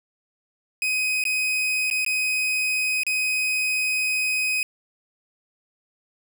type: tone with dropouts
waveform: 40% pulse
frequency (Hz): 2513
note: D#7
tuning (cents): +17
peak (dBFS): -20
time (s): 0.82-4.63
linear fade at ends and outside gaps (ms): 1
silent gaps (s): 1.239-1.252 / 1.901-1.911 / 2.048-2.063 / 3.034-3.066
effects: 9-bit